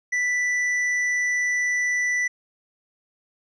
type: tone with hard clipping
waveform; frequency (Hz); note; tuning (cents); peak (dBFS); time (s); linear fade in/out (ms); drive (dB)
triangle; 1976; B6; 0; -22; 0.12-2.28; 10; 9
effects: resampled to 22050 Hz